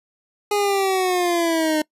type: linear sweep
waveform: 25% pulse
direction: down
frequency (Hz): 415.3 to 304.1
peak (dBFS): -14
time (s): 0.51-1.82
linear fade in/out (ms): 5
effects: noise-tail reverb RT60 0.1 s tail -24 dB re dry + resampled to 32000 Hz